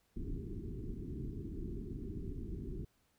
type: low-pass noise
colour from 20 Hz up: pink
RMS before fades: -42 dBFS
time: 0.16-2.85 s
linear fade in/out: 5 ms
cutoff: 410 Hz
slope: 96 dB/octave
effects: pink hiss -75 dBFS RMS until 3.18 s